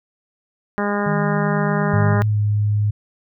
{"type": "harmonic tone", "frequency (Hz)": 204.2, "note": "G#3", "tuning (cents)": -29, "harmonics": [1, 2, 3, 4, 5, 6, 7, 8, 9], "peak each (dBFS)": [-22, -25, -27, -28, -29, -30, -30, -31, -32], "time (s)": [0.78, 2.22], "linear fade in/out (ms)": 0}
{"type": "tone with vibrato", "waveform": "sine", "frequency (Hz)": 155.56, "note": "D#3", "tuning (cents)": 0, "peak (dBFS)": -20, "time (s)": [1.06, 2.15], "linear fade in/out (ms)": 5, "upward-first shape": "sine", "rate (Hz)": 13, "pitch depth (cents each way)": 15}
{"type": "tone with pitch glide", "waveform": "sine", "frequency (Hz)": [107.4, 104.46], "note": ["A2", "G#2"], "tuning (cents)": [-41, 11], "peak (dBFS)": -15, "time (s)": [1.93, 2.91], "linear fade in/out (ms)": 10, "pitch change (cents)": -48, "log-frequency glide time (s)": [2.25, 2.38]}
{"effects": []}